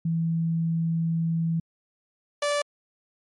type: tone pair in turn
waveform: sine / sawtooth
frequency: 164.81 / 581.9 Hz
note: E3 / D5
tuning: 0 / -16 cents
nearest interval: octave + minor seventh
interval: 2184 cents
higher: second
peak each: -22 / -19 dBFS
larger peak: second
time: 0.05-1.6 / 2.42-2.62 s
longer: first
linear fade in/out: 5 ms
effects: MP3 48 kbps